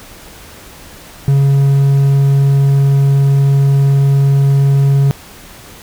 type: tone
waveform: triangle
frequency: 138.59 Hz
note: C#3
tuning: in tune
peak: -5 dBFS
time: 1.28-5.11 s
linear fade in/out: 0 ms
effects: pink hiss -36 dBFS RMS until 5.82 s